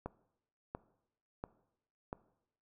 click train, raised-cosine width 1 ms, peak -25 dBFS, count 4, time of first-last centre 0.06-2.129 s, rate 1.45 Hz, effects noise-tail reverb RT60 0.8 s tail -19 dB re dry

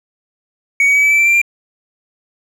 triangle tone with pitch steps, 2241 / 2261 / 2280 / 2300 / 2320 / 2340 / 2361 / 2381 Hz, C#7 / C#7 / C#7 / D7 / D7 / D7 / D7 / D7, +18 / +34 / +48 / -37 / -22 / -7 / +9 / +23 cents, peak -7 dBFS, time 0.8-1.416 s, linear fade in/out 2 ms, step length 77 ms, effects none

